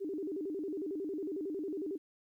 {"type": "tone with vibrato", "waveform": "sine", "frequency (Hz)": 346, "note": "F4", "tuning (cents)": -16, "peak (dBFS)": -35, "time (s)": [0, 1.98], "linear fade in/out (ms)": 20, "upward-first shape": "square", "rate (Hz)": 11, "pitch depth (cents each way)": 220, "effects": ["12-bit"]}